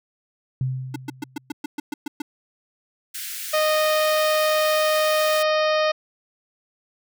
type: tone with exponential decay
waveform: sine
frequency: 129.9 Hz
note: C3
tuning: 12 cents flat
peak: -19 dBFS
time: 0.61-1.53 s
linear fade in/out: 2 ms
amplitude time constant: 200 ms
type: tone bursts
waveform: square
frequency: 295.4 Hz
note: D4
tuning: 10 cents sharp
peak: -26 dBFS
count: 10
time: 0.94-2.22 s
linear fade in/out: 5 ms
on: 20 ms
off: 120 ms
type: high-pass noise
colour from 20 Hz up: white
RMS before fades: -32 dBFS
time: 3.14-5.43 s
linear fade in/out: 10 ms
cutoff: 1500 Hz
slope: 48 dB/octave
type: harmonic tone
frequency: 618 Hz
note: D#5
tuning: 12 cents flat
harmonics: 1 / 2 / 3 / 4 / 5 / 6 / 7 / 8 / 9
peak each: -19 / -25 / -29 / -31 / -33 / -35 / -36 / -37 / -38 dBFS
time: 3.53-5.92 s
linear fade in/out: 10 ms
effects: none